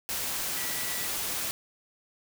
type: tone in noise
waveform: sine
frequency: 1954 Hz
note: B6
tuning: 19 cents flat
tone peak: -41 dBFS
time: 0.57-1.07 s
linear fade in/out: 0 ms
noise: white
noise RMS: -32 dBFS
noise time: 0.09-1.51 s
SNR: -12 dB
effects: none